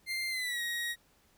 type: tone with pitch glide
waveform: 30% pulse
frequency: 2097 to 1889.9 Hz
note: C7 to A#6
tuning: +3 to +23 cents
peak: -30 dBFS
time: 0.06-0.96 s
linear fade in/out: 50 ms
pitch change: -180 cents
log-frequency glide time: 0.29-0.61 s
effects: pink hiss -67 dBFS RMS until 1.37 s